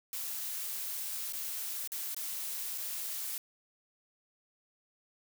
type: noise with dropouts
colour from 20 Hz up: blue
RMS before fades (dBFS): -38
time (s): 0.13-3.38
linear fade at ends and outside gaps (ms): 1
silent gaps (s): 1.324-1.333 / 1.875-1.919 / 2.146-2.165 / 2.777-2.781
effects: none